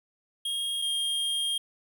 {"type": "tone pair in turn", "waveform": "square", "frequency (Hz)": [3254, 3224], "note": ["G#7", "G7"], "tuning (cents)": [-36, 48], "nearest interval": "unison", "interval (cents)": 16, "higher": "first", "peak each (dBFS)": [-29, -27], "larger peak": "second", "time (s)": [[0.45, 0.82], [0.82, 1.58]], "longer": "second", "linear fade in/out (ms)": 5, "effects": ["11-bit"]}